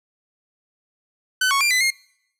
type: tone with pitch steps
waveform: sawtooth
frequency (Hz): 1513 / 1107 / 2380 / 2011 / 2133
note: F#6 / C#6 / D7 / B6 / C7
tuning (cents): +38 / -3 / +22 / +31 / +33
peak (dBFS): -13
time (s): 1.41-1.905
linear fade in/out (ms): 5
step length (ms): 99
effects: noise-tail reverb RT60 0.8 s tail -26 dB re dry + low-pass 12000 Hz 12 dB/octave